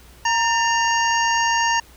harmonic tone with a mistuned harmonic, 932.3 Hz, A#5, in tune, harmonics 1 / 2 / 3 / 5 / 6 / 7, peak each -19 / -22 / -25 / -32 / -30 / -29 dBFS, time 0.25-1.8 s, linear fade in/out 5 ms, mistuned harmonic 2, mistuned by -59 cents, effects added 60 Hz sine -47 dBFS peak until 1.96 s + pink hiss -49 dBFS RMS until 1.96 s

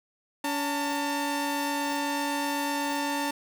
sawtooth tone pair together, 283.7 / 899 Hz, C#4 / A5, +40 / +37 cents, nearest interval octave + minor sixth, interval 1997 cents, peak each -26 dBFS, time 0.44-3.31 s, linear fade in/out 5 ms, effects none

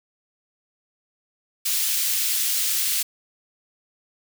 white high-pass noise, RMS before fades -23 dBFS, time 1.65-3.03 s, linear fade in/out 10 ms, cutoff 2700 Hz, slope 12 dB/octave, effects none

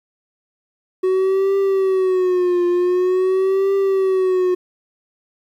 triangle tone with vibrato, 371.7 Hz, F#4, 8 cents sharp, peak -12 dBFS, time 1.03-4.55 s, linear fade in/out 10 ms, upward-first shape triangle, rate 0.46 Hz, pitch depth 100 cents each way, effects 9-bit

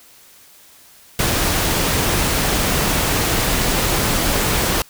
pink noise, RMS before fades -18 dBFS, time 1.19-4.82 s, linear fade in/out 2 ms, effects white hiss -47 dBFS RMS until 4.89 s

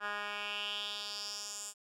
10% pulse tone with band-pass filter sweep, 206 Hz, G#3, 14 cents flat, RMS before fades -40 dBFS, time 0-1.74 s, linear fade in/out 50 ms, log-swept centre 1600 to 8000 Hz, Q 3.5, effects none

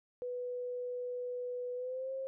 sine tone with pitch glide, 493.9 to 532.4 Hz, B4 to C5, 0 to +30 cents, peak -36 dBFS, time 0.22-2.27 s, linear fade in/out 0 ms, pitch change +130 cents, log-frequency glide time 1.75-2.12 s, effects none

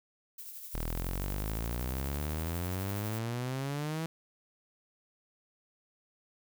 violet noise with tremolo, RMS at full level -43 dBFS, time 0.38-3.19 s, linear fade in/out 5 ms, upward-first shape triangle, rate 12 Hz, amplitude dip 50%
sawtooth exponential sweep, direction up, 38.38 to 164.81 Hz, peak -29 dBFS, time 0.74-4.06 s, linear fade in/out 0 ms
effects none

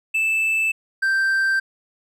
triangle tone pair in turn, 2636 / 1567.4 Hz, E7 / G6, -1 / -1 cents, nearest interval major sixth, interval 900 cents, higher first, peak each -16 / -15 dBFS, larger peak second, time 0.14-0.72 / 1.02-1.6 s, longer neither, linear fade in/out 10 ms, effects none

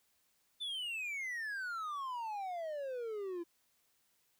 triangle exponential sweep, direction down, 3564 to 334.3 Hz, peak -36 dBFS, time 0.6-3.44 s, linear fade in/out 20 ms, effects white hiss -75 dBFS RMS until 4.39 s

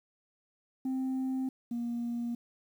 sine tone pair in turn, 261.6 / 236.9 Hz, C4 / A#3, 0 / +28 cents, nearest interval major second, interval 172 cents, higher first, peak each -27 / -30 dBFS, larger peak first, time 0.85-1.49 / 1.71-2.35 s, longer neither, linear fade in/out 5 ms, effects tanh soft clip ceiling -29 dBFS + 10-bit

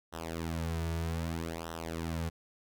sawtooth tone with flanger, 82.41 Hz, E2, in tune, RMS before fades -36 dBFS, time 0.12-2.3 s, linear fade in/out 20 ms, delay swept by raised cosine 0.43 to 3.83 ms, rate 0.63 Hz, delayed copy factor -0.85, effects none

